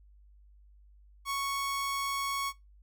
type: tone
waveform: sawtooth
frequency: 1108 Hz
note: C#6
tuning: 1 cent flat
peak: -27 dBFS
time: 1.25-2.53 s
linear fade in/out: 50 ms
effects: noise-tail reverb RT60 0.2 s tail -21 dB re dry + added 50 Hz sine -55 dBFS peak until 2.82 s